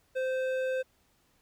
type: tone with hard clipping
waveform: triangle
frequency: 519 Hz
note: C5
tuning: 14 cents flat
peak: -30 dBFS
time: 0.15-0.83 s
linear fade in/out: 20 ms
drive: 14 dB
effects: pink hiss -69 dBFS RMS until 1.41 s